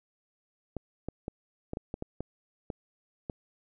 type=clicks; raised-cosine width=2 ms; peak=-21 dBFS; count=10; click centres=0.767 / 1.086 / 1.281 / 1.734 / 1.771 / 1.941 / 2.024 / 2.206 / 2.702 / 3.298 s; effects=none